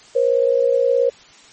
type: tone pair together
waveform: sine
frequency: 480 / 538.8 Hz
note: B4 / C#5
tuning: -49 / -49 cents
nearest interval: major second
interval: 200 cents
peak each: -16 dBFS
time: 0.15-1.1 s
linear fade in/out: 10 ms
effects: white hiss -46 dBFS RMS until 1.52 s + MP3 32 kbps